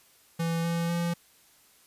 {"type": "tone with pitch steps", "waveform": "square", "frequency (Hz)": [166.4, 168.72, 171.08], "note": ["E3", "E3", "F3"], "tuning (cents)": [17, 41, -35], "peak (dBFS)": -27, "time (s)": [0.39, 1.14], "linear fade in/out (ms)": 10, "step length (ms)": 250, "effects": ["white hiss -60 dBFS RMS until 1.86 s", "resampled to 32000 Hz"]}